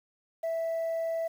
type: tone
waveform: sine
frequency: 658 Hz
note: E5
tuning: 3 cents flat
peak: -26 dBFS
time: 0.43-1.28 s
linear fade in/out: 10 ms
effects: tanh soft clip ceiling -27 dBFS + 9-bit